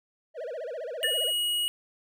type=tone with vibrato; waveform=triangle; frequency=554.4 Hz; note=C#5; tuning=in tune; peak=-31 dBFS; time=0.34-1.33 s; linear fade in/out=50 ms; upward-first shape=sine; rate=15 Hz; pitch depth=290 cents each way
type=tone; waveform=square; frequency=2900 Hz; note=F#7; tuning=35 cents flat; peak=-26 dBFS; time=1.03-1.68 s; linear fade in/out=0 ms
type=tone with exponential decay; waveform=sine; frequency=1782 Hz; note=A6; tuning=22 cents sharp; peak=-23 dBFS; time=1.04-1.19 s; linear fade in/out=2 ms; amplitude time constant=32 ms
effects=none